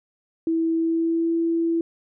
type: tone with pitch glide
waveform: sine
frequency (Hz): 327.3 to 332.6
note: E4 to E4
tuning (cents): -12 to +16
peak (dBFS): -19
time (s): 0.47-1.81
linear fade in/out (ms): 2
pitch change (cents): +28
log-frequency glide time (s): 0.74-1.33
effects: none